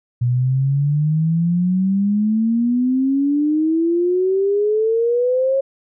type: exponential sweep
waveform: sine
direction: up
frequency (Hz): 120 to 547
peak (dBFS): -14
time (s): 0.21-5.61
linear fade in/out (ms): 10
effects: none